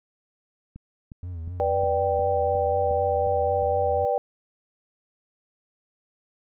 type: click train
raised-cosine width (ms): 5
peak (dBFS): -28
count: 9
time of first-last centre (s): 0.76-3.627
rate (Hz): 2.79
type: tone with vibrato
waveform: triangle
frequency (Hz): 85.6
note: F2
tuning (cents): -34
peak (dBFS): -29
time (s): 1.23-4.05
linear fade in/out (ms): 0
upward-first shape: sine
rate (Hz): 4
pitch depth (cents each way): 96
type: chord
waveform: sine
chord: G major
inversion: first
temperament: just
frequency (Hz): 490 / 588 / 784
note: B4 / D5 / G5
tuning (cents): -14 / +2 / 0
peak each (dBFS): -25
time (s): 1.6-4.18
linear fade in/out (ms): 0
effects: none